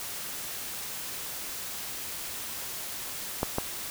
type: clicks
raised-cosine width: 1 ms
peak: -12 dBFS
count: 2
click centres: 3.431 / 3.584 s
effects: white hiss -37 dBFS RMS until 3.9 s